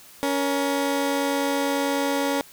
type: tone pair together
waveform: 20% pulse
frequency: 280 / 470.9 Hz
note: C#4 / A#4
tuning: +18 / +18 cents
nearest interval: major sixth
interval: 900 cents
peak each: -18 / -23 dBFS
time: 0.23-2.41 s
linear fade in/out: 0 ms
effects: white hiss -48 dBFS RMS until 2.52 s